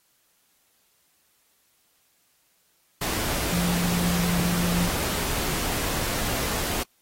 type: tone in noise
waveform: sine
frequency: 174.7 Hz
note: F3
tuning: 1 cent sharp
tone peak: -23 dBFS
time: 3.52-4.88 s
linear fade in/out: 5 ms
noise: pink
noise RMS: -28 dBFS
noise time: 3.01-6.83 s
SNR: +2 dB
effects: white hiss -66 dBFS RMS until 7.01 s + AAC 48 kbps